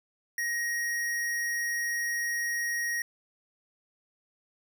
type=tone; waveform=square; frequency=1883 Hz; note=A#6; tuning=17 cents sharp; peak=-29 dBFS; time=0.38-3.02 s; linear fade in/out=2 ms; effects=none